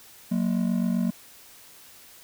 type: ring-modulated tone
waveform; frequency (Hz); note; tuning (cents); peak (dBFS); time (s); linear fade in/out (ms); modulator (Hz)
triangle; 207.9; G#3; +2; -17; 0.31-1.11; 10; 23.9
effects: white hiss -50 dBFS RMS until 2.23 s